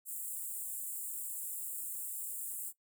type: high-pass noise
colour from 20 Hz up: pink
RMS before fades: -41 dBFS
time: 0.05-2.73 s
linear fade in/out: 50 ms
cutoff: 7500 Hz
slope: 96 dB/octave
effects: noise-tail reverb RT60 0.1 s tail -17 dB re dry